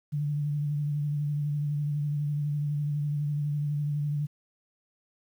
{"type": "tone with vibrato", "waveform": "sine", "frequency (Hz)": 146.8, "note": "D3", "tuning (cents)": 0, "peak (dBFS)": -26, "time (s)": [0.12, 4.27], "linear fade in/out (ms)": 20, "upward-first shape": "sine", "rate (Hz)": 12, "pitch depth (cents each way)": 29, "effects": ["10-bit"]}